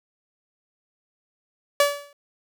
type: tone with exponential decay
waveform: sawtooth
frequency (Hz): 574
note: D5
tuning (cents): -40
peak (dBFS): -9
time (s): 1.8-2.13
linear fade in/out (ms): 2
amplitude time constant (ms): 70
effects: none